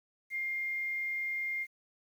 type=tone with quantisation; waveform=sine; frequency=2115 Hz; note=C7; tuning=18 cents sharp; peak=-32 dBFS; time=0.3-1.67 s; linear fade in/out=50 ms; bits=10; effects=none